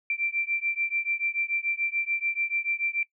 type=beating tone pair; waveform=sine; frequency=2349 / 2355.9 Hz; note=D7 / D7; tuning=0 / +5 cents; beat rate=6.9 Hz; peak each=-29 dBFS; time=0.1-3.03 s; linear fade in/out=2 ms; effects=noise-tail reverb RT60 0.1 s tail -22 dB re dry